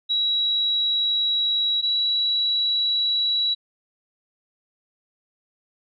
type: tone pair in turn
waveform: sine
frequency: 3883 / 3910 Hz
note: B7 / B7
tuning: -30 / -18 cents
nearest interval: unison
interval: 12 cents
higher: second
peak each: -19 / -19 dBFS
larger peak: neither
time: 0.09-1.82 / 1.82-3.55 s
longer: neither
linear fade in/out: 20 ms
effects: none